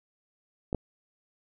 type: clicks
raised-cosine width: 2 ms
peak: -18 / -15 dBFS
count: 2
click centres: 0.729 / 0.747 s
effects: none